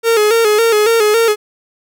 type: tone with vibrato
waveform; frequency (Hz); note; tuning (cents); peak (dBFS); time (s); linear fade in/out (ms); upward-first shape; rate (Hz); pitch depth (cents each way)
45% pulse; 440; A4; 0; -9; 0.03-1.36; 50; square; 3.6; 73
effects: none

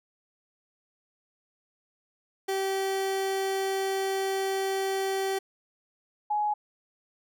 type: tone pair in turn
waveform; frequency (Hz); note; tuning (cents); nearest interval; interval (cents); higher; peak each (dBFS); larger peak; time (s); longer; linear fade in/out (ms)
30% pulse / sine; 386.5 / 838.6; G4 / G#5; -24 / +17; octave + minor second; 1341; second; -24; neither; 2.48-5.39 / 6.3-6.54; first; 10
effects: none

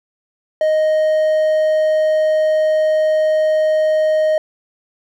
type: tone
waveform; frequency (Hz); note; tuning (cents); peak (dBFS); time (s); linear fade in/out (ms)
triangle; 622.3; D#5; 0; -10; 0.61-4.38; 2
effects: none

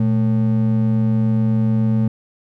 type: ring-modulated tone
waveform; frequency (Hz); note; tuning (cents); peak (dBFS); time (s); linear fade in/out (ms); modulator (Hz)
triangle; 168.2; E3; +35; -9; 0-2.08; 5; 50
effects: none

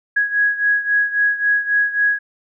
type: beating tone pair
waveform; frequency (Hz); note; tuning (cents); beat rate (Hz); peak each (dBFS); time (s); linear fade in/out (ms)
sine; 1661.2 / 1664.9; G#6 / G#6; 0 / +4; 3.7; -16 / -20; 0.16-2.19; 10
effects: none

